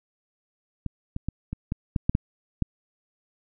clicks, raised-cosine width 5 ms, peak -17 / -18 / -15 / -18 / -14 / -10 / -7 / -9 / -10 dBFS, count 9, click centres 0.863 / 1.164 / 1.286 / 1.53 / 1.721 / 1.962 / 2.095 / 2.151 / 2.623 s, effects none

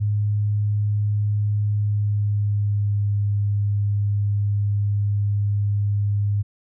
sine tone with pitch glide, 104 to 102.15 Hz, G#2 to G#2, +3 to -28 cents, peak -18 dBFS, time 0-6.43 s, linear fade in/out 20 ms, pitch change -31 cents, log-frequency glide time 1.73-3.1 s, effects none

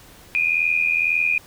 sine tone pair together, 2407 / 2489 Hz, D7 / D#7, +42 / 0 cents, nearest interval minor second, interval 58 cents, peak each -20 dBFS, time 0.35-1.38 s, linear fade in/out 0 ms, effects pink hiss -47 dBFS RMS until 1.46 s

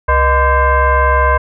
sine tone with frequency modulation, 480.1 Hz, B4, 49 cents flat, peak -8 dBFS, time 0.08-1.38 s, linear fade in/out 10 ms, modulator 547 Hz, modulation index 2, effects none

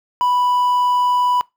triangle tone with quantisation, 987.8 Hz, B5, in tune, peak -12 dBFS, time 0.21-1.41 s, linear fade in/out 0 ms, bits 7, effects noise-tail reverb RT60 0.2 s tail -22 dB re dry

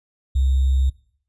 sine tone with sample-and-hold, 66.2 Hz, C2, 21 cents sharp, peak -15 dBFS, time 0.35-0.9 s, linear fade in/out 10 ms, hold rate 3675 Hz, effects noise-tail reverb RT60 0.6 s tail -21 dB re dry + resampled to 24000 Hz

